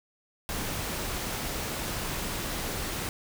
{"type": "noise", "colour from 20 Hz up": "pink", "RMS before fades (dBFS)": -33, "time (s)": [0.49, 3.09], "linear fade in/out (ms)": 0, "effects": []}